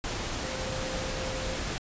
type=tone in noise; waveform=sine; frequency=522 Hz; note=C5; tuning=4 cents flat; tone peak=-37 dBFS; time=0.43-1.56 s; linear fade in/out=0 ms; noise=pink; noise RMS=-33 dBFS; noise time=0.04-1.78 s; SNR=-7 dB; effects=resampled to 16000 Hz